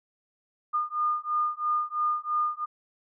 sine beating tone pair, 1215 / 1218 Hz, D#6 / D#6, -42 / -37 cents, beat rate 3 Hz, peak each -28 dBFS, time 0.73-2.66 s, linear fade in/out 20 ms, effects none

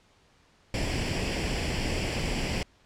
pink noise with comb filter, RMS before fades -29 dBFS, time 0.74-2.63 s, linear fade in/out 2 ms, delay 0.39 ms, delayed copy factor +0.65, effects pink hiss -62 dBFS RMS until 2.85 s + low-pass 6000 Hz 12 dB/octave

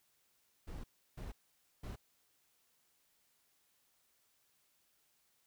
brown noise bursts at uneven times, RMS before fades -45 dBFS, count 3, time 0.67-0.84 / 1.17-1.32 / 1.83-1.96 s, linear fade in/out 10 ms, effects white hiss -75 dBFS RMS until 5.46 s

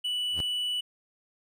triangle tone, 2960 Hz, F#7, in tune, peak -26 dBFS, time 0.04-0.81 s, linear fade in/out 10 ms
sawtooth tone with exponential growth, 83.3 Hz, E2, 19 cents sharp, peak -27 dBFS, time 0.3-0.41 s, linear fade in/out 5 ms, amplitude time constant 22 ms
effects none

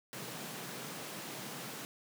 pink high-pass noise, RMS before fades -44 dBFS, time 0.13-1.85 s, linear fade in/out 0 ms, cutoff 120 Hz, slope 96 dB/octave, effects none

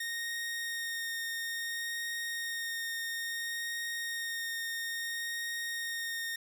sawtooth tone with vibrato, 1851 Hz, A#6, 13 cents flat, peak -31 dBFS, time 0-6.36 s, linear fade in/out 5 ms, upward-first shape sine, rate 0.59 Hz, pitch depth 9 cents each way, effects 10-bit

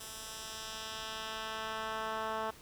10% pulse tone with band-pass filter sweep, 220 Hz, A3, in tune, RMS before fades -40 dBFS, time 0-2.51 s, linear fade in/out 10 ms, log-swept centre 9500 to 950 Hz, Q 0.82, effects pink hiss -55 dBFS RMS until 2.61 s

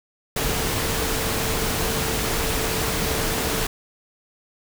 sine tone in noise, 446 Hz, A4, 23 cents sharp, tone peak -32 dBFS, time 0.36-3.67 s, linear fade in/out 5 ms, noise pink, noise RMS -24 dBFS, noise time 0.36-3.67 s, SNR -11 dB, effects none

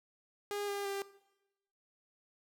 sawtooth tone with pitch steps, 408.8 / 402.5 / 396.2 Hz, G#4 / G4 / G4, -27 / +46 / +18 cents, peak -32 dBFS, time 0.51-1.02 s, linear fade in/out 0 ms, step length 170 ms, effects noise-tail reverb RT60 0.9 s tail -18 dB re dry

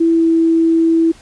sine tone with pitch glide, 331.1 to 328.4 Hz, E4 to E4, +8 to -6 cents, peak -9 dBFS, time 0-1.12 s, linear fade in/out 10 ms, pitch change -14 cents, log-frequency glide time 0.11-0.27 s, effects pink hiss -44 dBFS RMS until 1.21 s + resampled to 22050 Hz

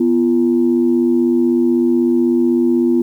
sine tone pair together, 246.9 / 343 Hz, B3 / F4, 0 / -31 cents, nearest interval tritone, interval 569 cents, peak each -13 dBFS, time 0-3.02 s, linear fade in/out 5 ms, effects tanh soft clip ceiling -4 dBFS + 8-bit

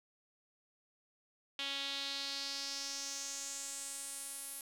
sawtooth tone with band-pass filter sweep, 277.2 Hz, C#4, in tune, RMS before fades -42 dBFS, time 1.59-4.61 s, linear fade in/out 2 ms, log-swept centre 3300 to 11000 Hz, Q 3.5, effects 11-bit

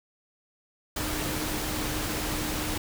sine tone in noise, 305.6 Hz, D#4, 31 cents flat, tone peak -36 dBFS, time 0.96-2.78 s, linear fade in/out 5 ms, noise pink, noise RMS -31 dBFS, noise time 0.96-2.78 s, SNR -8 dB, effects none

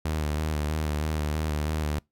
sawtooth tone with vibrato, 76.3 Hz, D#2, 33 cents flat, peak -22 dBFS, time 0.05-1.99 s, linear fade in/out 5 ms, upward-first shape square, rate 3.1 Hz, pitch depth 33 cents each way, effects noise-tail reverb RT60 0.2 s tail -26 dB re dry

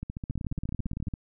two click trains, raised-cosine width 5 ms, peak -20 / -22 dBFS, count 16 / 16, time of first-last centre 0.3-1.138 / 0.03-1.072 s, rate 17.9 / 14.4 Hz, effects none

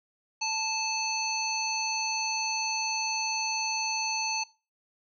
harmonic tone with a mistuned harmonic, 880 Hz, A5, in tune, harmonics 1 / 3 / 5 / 7, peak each -33 / -33 / -33 / -33 dBFS, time 0.41-4.44 s, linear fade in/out 10 ms, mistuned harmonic 3, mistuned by -16 cents, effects noise-tail reverb RT60 0.3 s tail -19 dB re dry

